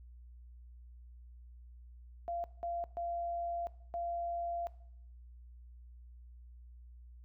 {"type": "tone bursts at uneven times", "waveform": "sine", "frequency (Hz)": 688, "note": "F5", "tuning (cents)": -26, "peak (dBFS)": -35, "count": 4, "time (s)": [[2.28, 2.44], [2.63, 2.84], [2.97, 3.67], [3.94, 4.67]], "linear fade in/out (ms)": 0, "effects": ["noise-tail reverb RT60 0.7 s tail -19 dB re dry", "added 60 Hz sine -51 dBFS peak until 7.24 s"]}